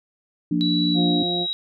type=chord; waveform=sine; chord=Bb major; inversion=second; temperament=equal; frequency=174.61 / 233.1 / 293.7 Hz; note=F3 / Bb3 / D4; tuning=0 / 0 / 0 cents; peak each=-23 / -27 / -21 dBFS; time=0.51-1.23 s; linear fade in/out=5 ms
type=tone with pitch glide; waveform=sine; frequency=3923 to 3842 Hz; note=B7 to B7; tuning=-12 to -48 cents; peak=-23 dBFS; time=0.61-1.53 s; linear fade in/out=0 ms; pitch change=-36 cents; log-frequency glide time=0.93-0.99 s
type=harmonic tone; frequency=176.4 Hz; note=F3; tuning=18 cents sharp; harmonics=1 / 2 / 3 / 4; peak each=-29 / -27 / -37 / -30 dBFS; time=0.94-1.47 s; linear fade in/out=50 ms
effects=none